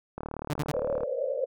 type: click train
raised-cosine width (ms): 1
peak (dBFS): -21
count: 33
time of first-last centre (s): 0.18-1.033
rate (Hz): 37.5
type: tone bursts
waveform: sawtooth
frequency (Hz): 148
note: D3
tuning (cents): +14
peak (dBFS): -23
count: 3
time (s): 0.5-0.719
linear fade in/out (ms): 5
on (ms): 37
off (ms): 54
type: band-pass noise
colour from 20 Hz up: white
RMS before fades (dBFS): -30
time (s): 0.73-1.46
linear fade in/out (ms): 20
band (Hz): 490 to 580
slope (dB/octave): 96
effects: none